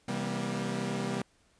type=chord; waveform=sawtooth; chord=C dominant seventh; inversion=none; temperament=equal with one note detuned; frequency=130.81 / 164.81 / 196 / 238.3 Hz; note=C3 / E3 / G3 / Bb3; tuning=0 / 0 / 0 / +38 cents; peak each=-34 / -36 / -31 / -32 dBFS; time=0.08-1.22 s; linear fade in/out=5 ms; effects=pink hiss -67 dBFS RMS until 1.59 s + resampled to 22050 Hz